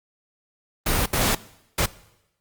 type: noise bursts at uneven times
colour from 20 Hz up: pink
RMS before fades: -21 dBFS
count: 3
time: 0.86-1.06 / 1.13-1.35 / 1.78-1.86 s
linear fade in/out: 5 ms
effects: noise-tail reverb RT60 0.9 s tail -20 dB re dry + Opus 32 kbps